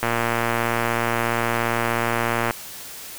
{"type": "click train", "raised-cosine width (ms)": 0.5, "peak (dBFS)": -6, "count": 291, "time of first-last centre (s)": [0.03, 2.509], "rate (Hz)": 117, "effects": ["white hiss -37 dBFS RMS until 3.18 s"]}